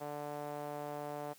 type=tone with band-pass filter; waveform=sawtooth; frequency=146.83 Hz; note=D3; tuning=in tune; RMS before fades=-42 dBFS; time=0-1.34 s; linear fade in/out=20 ms; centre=680 Hz; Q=2.1; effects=white hiss -61 dBFS RMS until 1.38 s